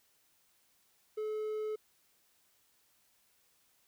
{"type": "tone", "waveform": "triangle", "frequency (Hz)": 430, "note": "A4", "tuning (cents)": -40, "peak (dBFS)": -32, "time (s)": [1.17, 1.76], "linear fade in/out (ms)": 10, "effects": ["white hiss -71 dBFS RMS until 3.87 s"]}